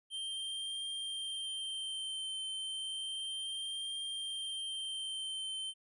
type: tone with vibrato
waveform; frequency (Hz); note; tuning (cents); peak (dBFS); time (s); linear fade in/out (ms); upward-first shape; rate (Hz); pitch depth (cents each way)
square; 3141; G7; +3; -38; 0.1-5.74; 50; triangle; 0.32; 26
effects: resampled to 24000 Hz